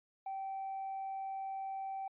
triangle tone, 775 Hz, G5, 20 cents flat, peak -35 dBFS, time 0.26-2.08 s, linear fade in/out 5 ms, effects tanh soft clip ceiling -34 dBFS + resampled to 8000 Hz

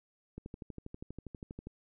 click train, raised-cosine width 3 ms, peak -30 dBFS, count 17, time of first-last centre 0.38-1.67 s, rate 12.4 Hz, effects none

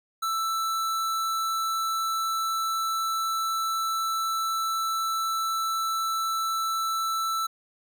square tone, 1324 Hz, E6, 7 cents sharp, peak -26 dBFS, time 0.22-7.47 s, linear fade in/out 10 ms, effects none

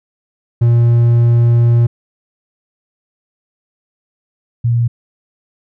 triangle / sine tone pair in turn, 118.2 / 118.2 Hz, A#2 / A#2, +24 / +24 cents, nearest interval unison, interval 0 cents, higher neither, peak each -5 / -10 dBFS, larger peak first, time 0.61-1.87 / 4.64-4.88 s, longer first, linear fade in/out 10 ms, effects none

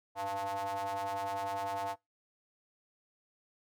square ring-modulated tone, 98 Hz, G2, in tune, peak -32 dBFS, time 0.15-1.96 s, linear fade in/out 50 ms, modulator 789 Hz, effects noise-tail reverb RT60 0.2 s tail -23 dB re dry

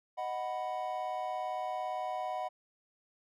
triangle chord, B major, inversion first, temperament equal, 622.3 / 740 / 987.8 Hz, D#5 / F#5 / B5, 0 / 0 / 0 cents, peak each -38 / -34 / -39 dBFS, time 0.17-2.49 s, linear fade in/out 20 ms, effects none

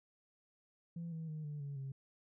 sine tone with pitch steps, 168.8 / 161.55 / 154.61 / 147.97 / 141.62 / 135.53 Hz, E3 / E3 / D#3 / D3 / C#3 / C#3, +41 / -35 / -11 / +13 / +37 / -39 cents, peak -39 dBFS, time 0.96-1.92 s, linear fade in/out 5 ms, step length 160 ms, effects tanh soft clip ceiling -38 dBFS

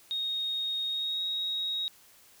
sine tone with pitch glide, 3729 to 3781 Hz, A#7 to A#7, 0 to +24 cents, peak -29 dBFS, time 0.11-1.88 s, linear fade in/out 0 ms, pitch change +24 cents, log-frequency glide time 0.87-1.23 s, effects white hiss -58 dBFS RMS until 2.4 s

